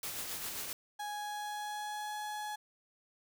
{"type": "noise with tremolo", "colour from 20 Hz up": "white", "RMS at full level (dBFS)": -39, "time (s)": [0.03, 0.73], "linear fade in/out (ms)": 2, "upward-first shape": "sine", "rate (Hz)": 7.5, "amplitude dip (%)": 35}
{"type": "tone with pitch glide", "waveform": "35% pulse", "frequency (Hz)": [830.6, 843.2], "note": ["G#5", "G#5"], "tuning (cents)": [0, 26], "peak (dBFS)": -36, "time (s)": [0.99, 2.56], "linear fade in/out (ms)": 10, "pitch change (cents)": 26, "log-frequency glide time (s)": [1.09, 2.16]}
{"effects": []}